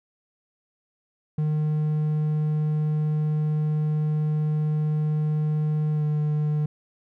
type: tone with pitch glide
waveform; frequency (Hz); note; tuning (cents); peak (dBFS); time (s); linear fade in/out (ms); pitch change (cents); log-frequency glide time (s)
triangle; 152.6 to 150.59; D#3 to D3; -33 to +44; -19; 1.38-6.66; 5; -23; 5.92-6.03
effects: none